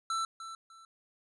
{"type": "tone with echo", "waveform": "square", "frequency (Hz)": 1332, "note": "E6", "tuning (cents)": 18, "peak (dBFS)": -31, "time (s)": [0.1, 0.25], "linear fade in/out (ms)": 2, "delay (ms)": 300, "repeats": 2, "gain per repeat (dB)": -11, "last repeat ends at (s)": 0.85, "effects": ["resampled to 22050 Hz"]}